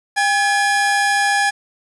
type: tone pair together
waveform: 45% pulse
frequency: 803.6 / 1701 Hz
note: G5 / G#6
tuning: +43 / +41 cents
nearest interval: octave + minor second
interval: 1298 cents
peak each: -17 dBFS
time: 0.16-1.51 s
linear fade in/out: 20 ms
effects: resampled to 24000 Hz + 7-bit